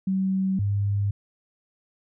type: tone pair in turn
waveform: sine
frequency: 190.6 / 100.97 Hz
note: G3 / G#2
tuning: -48 / -48 cents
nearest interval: major seventh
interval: 1100 cents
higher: first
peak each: -21 dBFS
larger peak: neither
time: 0.07-0.59 / 0.59-1.11 s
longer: neither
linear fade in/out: 5 ms
effects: none